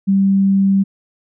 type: tone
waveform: sine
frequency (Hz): 195.2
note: G3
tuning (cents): -7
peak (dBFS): -10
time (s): 0.07-0.84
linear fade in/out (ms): 20
effects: none